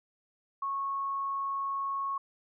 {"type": "tone", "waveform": "sine", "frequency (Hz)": 1100, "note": "C#6", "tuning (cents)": -14, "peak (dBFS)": -30, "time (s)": [0.62, 2.18], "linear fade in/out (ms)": 5, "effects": []}